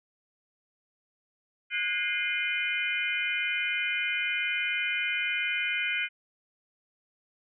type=tone cluster; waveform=sine; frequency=1459 / 1620 / 2101 / 2445 / 3018 Hz; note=F#6 / G#6 / C7 / D#7 / F#7; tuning=-25 / -43 / +7 / -31 / +34 cents; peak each=-35 / -37 / -31 / -31 / -36 dBFS; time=1.7-6.09 s; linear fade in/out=50 ms; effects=none